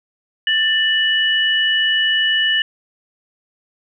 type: tone pair together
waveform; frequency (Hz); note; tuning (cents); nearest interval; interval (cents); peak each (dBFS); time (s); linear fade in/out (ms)
sine; 1775.9 / 2943; A6 / F#7; +16 / -10; major sixth; 874; -17 / -16; 0.47-2.62; 2
effects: none